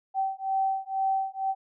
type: beating tone pair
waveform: sine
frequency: 771 / 773.1 Hz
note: G5 / G5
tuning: -29 / -24 cents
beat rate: 2.1 Hz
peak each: -28 dBFS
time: 0.14-1.55 s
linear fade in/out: 50 ms
effects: none